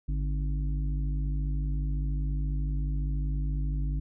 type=harmonic tone with a mistuned harmonic; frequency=52.4 Hz; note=G#1; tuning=16 cents sharp; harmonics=1 / 3 / 5 / 6; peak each=-27 / -34 / -43 / -48 dBFS; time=0.08-4 s; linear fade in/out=10 ms; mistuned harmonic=3; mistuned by=-120 cents; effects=none